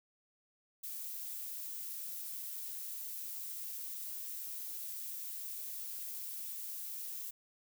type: noise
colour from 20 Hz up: violet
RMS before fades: -43 dBFS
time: 0.83-7.31 s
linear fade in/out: 10 ms
effects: none